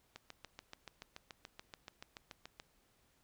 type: click train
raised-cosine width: 0.2 ms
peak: -30 dBFS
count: 18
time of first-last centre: 0.16-2.599 s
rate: 6.97 Hz
effects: pink hiss -73 dBFS RMS until 3.23 s